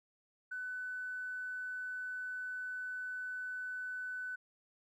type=tone with tanh clipping; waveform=triangle; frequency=1500 Hz; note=F#6; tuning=23 cents sharp; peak=-38 dBFS; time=0.51-4.36 s; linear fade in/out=10 ms; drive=2 dB; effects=none